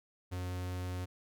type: tone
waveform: 45% pulse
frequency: 90.6 Hz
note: F#2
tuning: 36 cents flat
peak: -36 dBFS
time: 0.31-1.06 s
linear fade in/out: 20 ms
effects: none